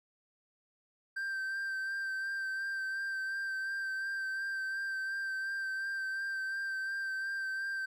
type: tone with vibrato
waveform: triangle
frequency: 1568 Hz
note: G6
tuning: in tune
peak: -32 dBFS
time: 1.16-7.86 s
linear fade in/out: 10 ms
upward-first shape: sine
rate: 2.8 Hz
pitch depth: 21 cents each way
effects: none